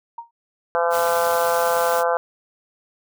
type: tone with exponential decay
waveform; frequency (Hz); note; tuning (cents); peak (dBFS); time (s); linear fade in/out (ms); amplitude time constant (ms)
sine; 932.3; A#5; 0; -26; 0.18-0.31; 5; 27
type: harmonic tone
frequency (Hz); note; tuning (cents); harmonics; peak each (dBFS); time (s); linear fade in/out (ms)
170; F3; -46; 3 / 4 / 5 / 6 / 7 / 8 / 9; -21 / -23 / -25 / -27 / -28 / -29 / -30; 0.75-2.17; 0
type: noise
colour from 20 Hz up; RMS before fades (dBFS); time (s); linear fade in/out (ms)
white; -31; 0.9-2.04; 50
effects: none